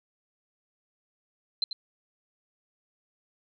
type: tone with echo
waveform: sine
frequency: 4100 Hz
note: C8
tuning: 36 cents flat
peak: -23 dBFS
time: 1.62-1.64 s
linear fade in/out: 2 ms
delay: 90 ms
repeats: 1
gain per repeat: -9 dB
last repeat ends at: 1.73 s
effects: none